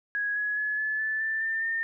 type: tone with pitch steps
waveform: sine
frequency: 1661.2 / 1682.4 / 1704 / 1725.8 / 1747.8 / 1770.2 / 1792.8 / 1815.7 Hz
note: G#6 / G#6 / G#6 / A6 / A6 / A6 / A6 / A#6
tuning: 0 / +22 / +44 / -34 / -12 / +10 / +32 / -46 cents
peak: -26 dBFS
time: 0.15-1.83 s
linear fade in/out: 0 ms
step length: 210 ms
effects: none